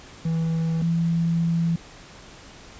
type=tone pair in turn; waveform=triangle / sine; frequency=163.3 / 167.12 Hz; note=E3 / E3; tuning=-16 / +24 cents; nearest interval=unison; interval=40 cents; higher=second; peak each=-19 dBFS; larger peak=neither; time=0.25-0.82 / 0.82-1.76 s; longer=second; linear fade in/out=5 ms; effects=pink hiss -45 dBFS RMS until 2.79 s + resampled to 16000 Hz